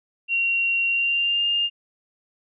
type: tone with pitch glide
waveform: sine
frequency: 2750 to 2814 Hz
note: F7 to F7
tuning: -27 to +12 cents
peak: -19 dBFS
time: 0.28-1.7 s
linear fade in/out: 50 ms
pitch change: +39 cents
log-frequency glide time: 0.88-1.46 s
effects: none